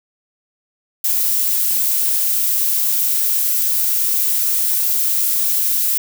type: noise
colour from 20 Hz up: violet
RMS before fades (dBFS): -17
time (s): 1.04-5.98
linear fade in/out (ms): 5
effects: none